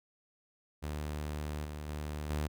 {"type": "tone with level steps", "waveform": "sawtooth", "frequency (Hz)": 75, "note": "D2", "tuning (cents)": 37, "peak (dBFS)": [-32, -36, -33, -28], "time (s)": [0.82, 2.48], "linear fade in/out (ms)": 20, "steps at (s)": [1.65, 1.88, 2.3], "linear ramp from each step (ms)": 2, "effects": []}